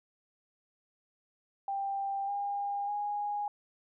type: tone with pitch steps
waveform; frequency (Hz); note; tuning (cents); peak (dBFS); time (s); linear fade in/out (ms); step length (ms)
sine; 790 / 807.1 / 824.5; G5 / G#5 / G#5; +13 / -50 / -13; -31; 1.68-3.48; 2; 600
effects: none